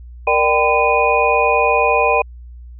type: tone cluster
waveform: sine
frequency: 466.6 / 595 / 780 / 1011 / 2475 Hz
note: A#4 / D5 / G5 / B5 / D#7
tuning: +2 / +22 / -9 / +40 / -10 cents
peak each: -18 dBFS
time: 0.27-2.22 s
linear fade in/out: 5 ms
effects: added 60 Hz sine -33 dBFS peak until 2.79 s